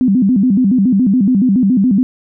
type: tone with vibrato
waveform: sine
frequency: 223.3 Hz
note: A3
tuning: 26 cents sharp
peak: -8 dBFS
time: 0.01-2.03 s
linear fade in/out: 0 ms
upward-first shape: square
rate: 7.1 Hz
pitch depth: 230 cents each way
effects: none